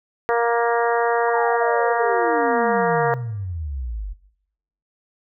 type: harmonic tone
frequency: 234.6 Hz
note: A#3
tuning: 11 cents sharp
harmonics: 2 / 3 / 4 / 5 / 6 / 7 / 8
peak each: -19 / -23 / -25 / -27 / -29 / -30 / -31 dBFS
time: 0.29-3.14 s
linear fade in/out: 0 ms
type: exponential sweep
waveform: sine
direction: down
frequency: 987.8 to 45.11 Hz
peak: -25 dBFS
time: 1.27-4.14 s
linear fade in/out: 20 ms
effects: noise-tail reverb RT60 0.8 s tail -20 dB re dry